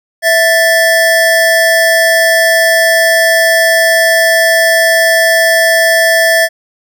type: tone pair together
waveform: square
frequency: 659.3 / 1760 Hz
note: E5 / A6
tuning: 0 / 0 cents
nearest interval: octave + perfect fourth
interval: 1700 cents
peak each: -10 dBFS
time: 0.22-6.49 s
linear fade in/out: 50 ms
effects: none